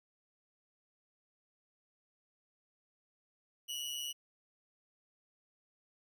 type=tone with amplitude modulation; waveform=sawtooth; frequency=2923 Hz; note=F#7; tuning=22 cents flat; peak=-32 dBFS; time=3.68-4.13 s; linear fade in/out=20 ms; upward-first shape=sine; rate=140 Hz; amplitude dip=65%; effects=none